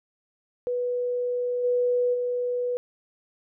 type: tone with level steps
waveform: sine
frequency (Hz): 491.3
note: B4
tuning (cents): -9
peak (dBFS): -24 / -20 / -24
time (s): 0.67-2.77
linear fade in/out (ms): 0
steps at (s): 1.63 / 2.13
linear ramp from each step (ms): 20
effects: none